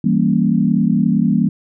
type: chord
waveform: sine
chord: E diminished seventh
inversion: none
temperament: equal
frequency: 164.81 / 196 / 233.1 / 277.2 Hz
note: E3 / G3 / Bb3 / Db4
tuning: 0 / 0 / 0 / 0 cents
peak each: -18 / -16 / -16 / -22 dBFS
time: 0.04-1.49 s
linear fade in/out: 5 ms
effects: none